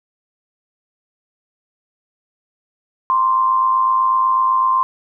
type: tone with amplitude modulation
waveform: sine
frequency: 1046.5 Hz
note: C6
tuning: in tune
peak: -10 dBFS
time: 3.1-4.83 s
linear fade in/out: 0 ms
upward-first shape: sine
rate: 108 Hz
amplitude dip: 50%
effects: none